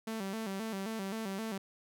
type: tone with vibrato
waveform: sawtooth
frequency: 207.7 Hz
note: G#3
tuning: in tune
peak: -32 dBFS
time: 0.07-1.58 s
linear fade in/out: 5 ms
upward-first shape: square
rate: 3.8 Hz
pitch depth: 120 cents each way
effects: none